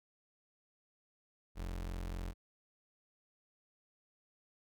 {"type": "tone", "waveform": "35% pulse", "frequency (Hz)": 44.01, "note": "F1", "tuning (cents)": 14, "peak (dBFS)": -37, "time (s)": [1.55, 2.34], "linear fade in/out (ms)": 50, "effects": []}